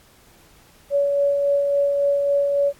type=tone with tremolo; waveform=sine; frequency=566 Hz; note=C#5; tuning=36 cents sharp; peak=-15 dBFS; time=0.9-2.73 s; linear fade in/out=50 ms; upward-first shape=sine; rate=3.6 Hz; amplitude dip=30%; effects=pink hiss -53 dBFS RMS until 2.79 s + AAC 64 kbps